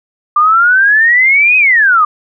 sine exponential two-way sweep, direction up then down, 1183 to 2547 to 1183 Hz, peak -5 dBFS, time 0.36-2.05 s, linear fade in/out 5 ms, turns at 1.57 s, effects none

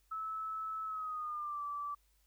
sine tone with pitch glide, 1303 to 1160.8 Hz, E6 to D6, -20 to -21 cents, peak -37 dBFS, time 0.11-1.95 s, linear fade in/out 10 ms, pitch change -201 cents, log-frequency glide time 0.84-1.63 s, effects added 50 Hz sine -70 dBFS peak until 2.26 s + white hiss -75 dBFS RMS until 2.26 s

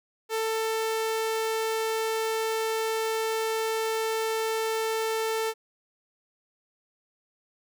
sawtooth tone, 444.4 Hz, A4, 17 cents sharp, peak -22 dBFS, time 0.29-5.54 s, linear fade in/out 50 ms, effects none

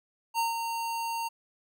square tone with ADSR envelope, 920 Hz, A#5, 23 cents flat, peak -25 dBFS, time 0.34-1.29 s, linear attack 47 ms, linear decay 150 ms, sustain -6 dB, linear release 17 ms, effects none

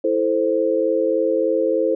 sine chord, A minor, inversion second, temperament equal, 329.6 / 440 / 523.3 Hz, E4 / A4 / C5, 0 / 0 / 0 cents, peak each -22 / -21 / -19 dBFS, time 0.04-1.95 s, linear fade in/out 5 ms, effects none

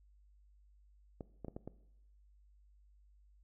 clicks, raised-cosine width 2 ms, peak -30 dBFS, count 5, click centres 1.208 / 1.447 / 1.483 / 1.565 / 1.676 s, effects noise-tail reverb RT60 0.8 s tail -18 dB re dry + added 50 Hz sine -62 dBFS peak until 3.43 s

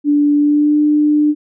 sine tone with pitch glide, 291.8 to 298.6 Hz, D4 to D4, -11 to +29 cents, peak -9 dBFS, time 0.04-1.35 s, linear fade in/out 50 ms, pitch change +40 cents, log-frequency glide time 0.36-0.77 s, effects none

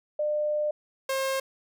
sine / sawtooth tone pair in turn, 600 / 534.5 Hz, D5 / C5, +37 / +37 cents, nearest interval major second, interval 200 cents, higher first, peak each -24 / -22 dBFS, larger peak second, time 0.19-0.71 / 1.09-1.4 s, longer first, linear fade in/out 5 ms, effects none

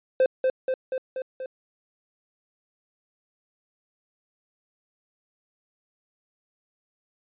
triangle tone with echo, 519 Hz, C5, 14 cents flat, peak -14 dBFS, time 0.2-0.26 s, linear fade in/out 2 ms, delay 240 ms, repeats 5, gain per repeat -3 dB, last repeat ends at 1.46 s, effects resampled to 8000 Hz

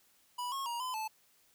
square tone with pitch steps, 982 / 1089 / 946 / 1016 / 873 Hz, B5 / C#6 / A#5 / B5 / A5, -10 / -31 / +25 / +49 / -14 cents, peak -36 dBFS, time 0.38-1.08 s, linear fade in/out 10 ms, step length 140 ms, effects white hiss -68 dBFS RMS until 1.54 s

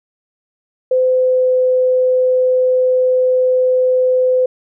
sine tone with pitch glide, 512 to 509.1 Hz, C5 to C5, -38 to -47 cents, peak -10 dBFS, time 0.91-4.46 s, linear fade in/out 5 ms, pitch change -9 cents, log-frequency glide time 1.04-1.54 s, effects none

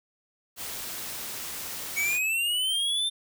white noise, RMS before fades -36 dBFS, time 0.56-2.2 s, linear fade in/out 50 ms
square linear sweep, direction up, 2226 to 3600 Hz, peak -25 dBFS, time 1.96-3.1 s, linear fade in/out 20 ms
effects none

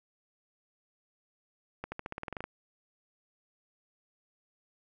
accelerating click train, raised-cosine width 0.5 ms, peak -22 dBFS, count 12, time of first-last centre 1.84-2.44 s, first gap 80 ms, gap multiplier 0.92, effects none

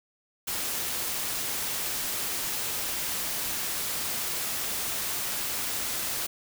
white noise, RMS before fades -31 dBFS, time 0.47-6.27 s, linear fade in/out 10 ms, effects none

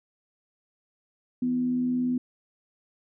sine tone with frequency modulation, 249.5 Hz, B3, 18 cents sharp, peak -23 dBFS, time 1.42-2.18 s, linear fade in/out 5 ms, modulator 80.8 Hz, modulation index 0.25, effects none

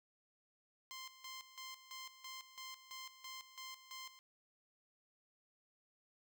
10% pulse tone with tremolo, 1046.5 Hz, C6, in tune, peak -39 dBFS, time 0.91-4.19 s, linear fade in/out 0 ms, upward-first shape square, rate 3 Hz, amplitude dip 75%, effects none

